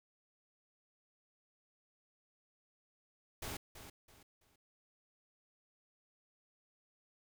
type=noise with echo; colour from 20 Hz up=pink; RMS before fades=-43 dBFS; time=3.42-3.57 s; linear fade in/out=5 ms; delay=330 ms; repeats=3; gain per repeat=-10 dB; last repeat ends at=4.56 s; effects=none